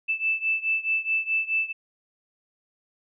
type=beating tone pair; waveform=sine; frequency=2637 / 2641.7 Hz; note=E7 / E7; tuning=0 / +3 cents; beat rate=4.7 Hz; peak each=-25 / -27 dBFS; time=0.08-1.73 s; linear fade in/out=20 ms; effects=none